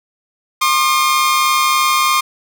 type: tone pair together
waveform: sawtooth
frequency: 1068 / 1211.1 Hz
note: C6 / D#6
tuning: +35 / -47 cents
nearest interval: major second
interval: 218 cents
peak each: -11 dBFS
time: 0.61-2.21 s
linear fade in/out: 10 ms
effects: none